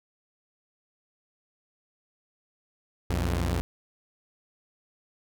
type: tone pair together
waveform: sawtooth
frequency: 61.6 / 87.12 Hz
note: B1 / F2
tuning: -4 / -4 cents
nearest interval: tritone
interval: 600 cents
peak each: -24 dBFS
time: 3.1-3.61 s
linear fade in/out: 0 ms
effects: none